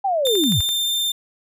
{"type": "linear sweep", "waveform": "sine", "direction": "down", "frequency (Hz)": [813, 69.3], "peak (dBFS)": -17, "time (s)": [0.04, 0.61], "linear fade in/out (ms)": 10}
{"type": "tone", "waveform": "40% pulse", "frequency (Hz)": 3592, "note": "A7", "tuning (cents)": 35, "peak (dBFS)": -18, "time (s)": [0.25, 1.12], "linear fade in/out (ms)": 5}
{"type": "click train", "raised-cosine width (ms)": 0.2, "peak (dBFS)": -17, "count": 6, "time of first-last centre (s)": [0.27, 0.69], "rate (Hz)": 11.9}
{"effects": []}